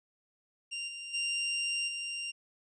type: tone with level steps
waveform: sawtooth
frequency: 2783 Hz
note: F7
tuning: 7 cents flat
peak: -32 / -37 / -27 / -32 dBFS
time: 0.71-2.32 s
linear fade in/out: 20 ms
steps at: 0.87 / 1.13 / 1.87 s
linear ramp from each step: 20 ms
effects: resampled to 22050 Hz